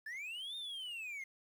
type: linear two-way sweep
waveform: triangle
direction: up then down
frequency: 1700 to 3679 to 2084 Hz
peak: -40 dBFS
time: 0.06-1.24 s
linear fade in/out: 5 ms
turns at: 0.56 s
effects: 11-bit